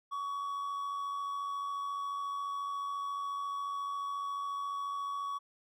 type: tone with amplitude modulation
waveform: triangle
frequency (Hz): 1126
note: C#6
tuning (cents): +27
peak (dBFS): -31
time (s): 0.11-5.39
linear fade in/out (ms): 20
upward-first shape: sine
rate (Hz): 94.2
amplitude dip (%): 35
effects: none